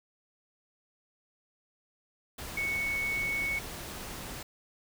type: tone in noise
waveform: sine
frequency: 2217 Hz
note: C#7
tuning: in tune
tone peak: -29 dBFS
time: 2.57-3.59 s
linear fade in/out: 5 ms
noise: pink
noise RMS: -41 dBFS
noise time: 2.38-4.43 s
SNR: +9 dB
effects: none